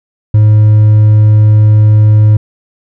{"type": "tone with hard clipping", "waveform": "triangle", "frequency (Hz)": 106.7, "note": "G#2", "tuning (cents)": 47, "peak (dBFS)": -3, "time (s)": [0.34, 2.37], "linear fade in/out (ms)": 5, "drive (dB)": 5, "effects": []}